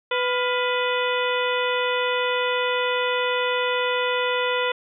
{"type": "harmonic tone with a mistuned harmonic", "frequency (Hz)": 497.2, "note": "B4", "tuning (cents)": 12, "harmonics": [1, 2, 3, 4, 5, 6, 7], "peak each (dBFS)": [-24, -27, -29, -30, -31, -32, -32], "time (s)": [0.11, 4.72], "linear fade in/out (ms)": 5, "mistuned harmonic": 3, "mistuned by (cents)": -91, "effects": []}